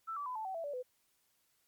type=tone with pitch steps; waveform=sine; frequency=1326 / 1154.4 / 1004.9 / 874.8 / 761.6 / 663 / 577.2 / 502.5 Hz; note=E6 / D6 / B5 / A5 / F#5 / E5 / D5 / B4; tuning=+10 / -30 / +30 / -10 / +50 / +10 / -30 / +30 cents; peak=-37 dBFS; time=0.07-0.83 s; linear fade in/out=20 ms; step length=95 ms; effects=white hiss -75 dBFS RMS until 1.67 s + MP3 96 kbps